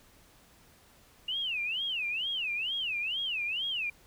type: tone with vibrato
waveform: sine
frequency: 2794 Hz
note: F7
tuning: in tune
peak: -30 dBFS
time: 1.28-3.9 s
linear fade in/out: 5 ms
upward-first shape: sine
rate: 2.2 Hz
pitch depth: 280 cents each way
effects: pink hiss -60 dBFS RMS until 4.06 s